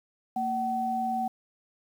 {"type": "tone pair together", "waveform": "sine", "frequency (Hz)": [229.8, 757], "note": ["A#3", "F#5"], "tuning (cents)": [-25, 39], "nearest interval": "octave + major sixth", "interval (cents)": 2064, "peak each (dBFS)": [-33, -27], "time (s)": [0.36, 1.28], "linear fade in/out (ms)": 5, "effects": ["9-bit"]}